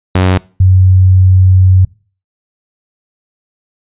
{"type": "tone pair in turn", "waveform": ["sawtooth", "sine"], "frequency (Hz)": [92.5, 93.25], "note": ["F#2", "F#2"], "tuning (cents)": [0, 14], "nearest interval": "unison", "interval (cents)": 14, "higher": "second", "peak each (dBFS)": -3, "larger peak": "neither", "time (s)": [[0.15, 0.38], [0.6, 1.85]], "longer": "second", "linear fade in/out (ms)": 5, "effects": ["noise-tail reverb RT60 0.4 s tail -23 dB re dry", "resampled to 8000 Hz"]}